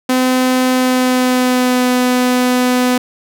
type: tone with pitch glide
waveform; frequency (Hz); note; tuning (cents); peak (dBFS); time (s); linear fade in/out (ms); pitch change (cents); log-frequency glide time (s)
sawtooth; 255.6 to 250.1; C4 to B3; -40 to +22; -7; 0.09-2.98; 5; -38; 0.71-1.89
effects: none